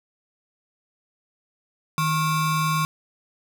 square ring-modulated tone, 622.3 Hz, D#5, in tune, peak -18 dBFS, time 1.98-2.85 s, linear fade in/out 0 ms, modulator 465 Hz, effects none

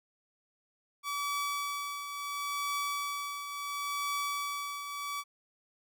sawtooth tone with tremolo, 1146 Hz, D6, 43 cents flat, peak -27 dBFS, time 1.03-5.24 s, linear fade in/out 50 ms, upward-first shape triangle, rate 0.72 Hz, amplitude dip 60%, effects none

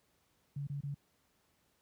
sine tone bursts, 142 Hz, C#3, 42 cents sharp, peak -36 dBFS, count 3, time 0.56-0.944 s, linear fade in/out 5 ms, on 110 ms, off 27 ms, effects pink hiss -74 dBFS RMS until 1.81 s + high-pass 60 Hz 12 dB/octave

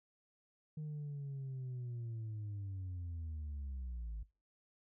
sine linear sweep, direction down, 154.5 to 51.8 Hz, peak -38 dBFS, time 0.77-4.23 s, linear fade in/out 5 ms, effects noise-tail reverb RT60 0.3 s tail -22 dB re dry + tanh soft clip ceiling -39 dBFS

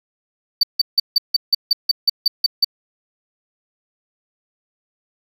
triangle tone bursts, 4589 Hz, D8, 41 cents flat, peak -9 dBFS, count 12, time 0.61-2.646 s, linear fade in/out 5 ms, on 23 ms, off 160 ms, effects none

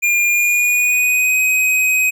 square tone with pitch glide, 2409 to 2519 Hz, D7 to D#7, +43 to +21 cents, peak -13 dBFS, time 0.02-2.11 s, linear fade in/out 20 ms, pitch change +78 cents, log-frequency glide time 0.27-1.4 s, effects none

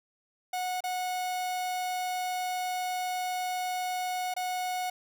45% pulse tone with dropouts, 732 Hz, F#5, 19 cents flat, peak -30 dBFS, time 0.53-4.9 s, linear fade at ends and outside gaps 5 ms, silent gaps 0.806-0.838 / 4.34-4.364 s, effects none

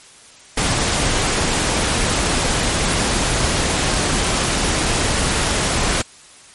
pink noise, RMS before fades -18 dBFS, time 0.57-6.02 s, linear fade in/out 5 ms, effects white hiss -44 dBFS RMS until 6.54 s + MP3 48 kbps

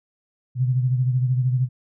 sine beating tone pair, 126 / 139 Hz, B2 / C#3, +35 / +5 cents, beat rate 13 Hz, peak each -18 / -27 dBFS, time 0.55-1.69 s, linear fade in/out 50 ms, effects none

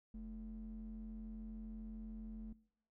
triangle ring-modulated tone, 132.7 Hz, C3, 25 cents sharp, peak -39 dBFS, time 0.14-2.53 s, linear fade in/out 5 ms, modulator 86.3 Hz, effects noise-tail reverb RT60 0.7 s tail -24 dB re dry + tanh soft clip ceiling -40 dBFS

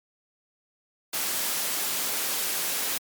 white noise, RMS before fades -28 dBFS, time 1.13-2.98 s, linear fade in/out 5 ms, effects high-pass 200 Hz 12 dB/octave + MP3 96 kbps

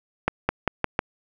accelerating click train, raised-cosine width 0.5 ms, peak -5 dBFS, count 5, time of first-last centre 0.28-0.991 s, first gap 210 ms, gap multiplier 0.89, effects none

